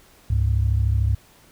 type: tone pair together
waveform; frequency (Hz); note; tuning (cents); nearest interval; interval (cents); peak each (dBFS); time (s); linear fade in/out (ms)
sine; 69.3 / 102.74; C#2 / G#2; 0 / -18; perfect fifth; 682; -19; 0.3-1.15; 5
effects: tanh soft clip ceiling -10 dBFS + pink hiss -53 dBFS RMS until 1.51 s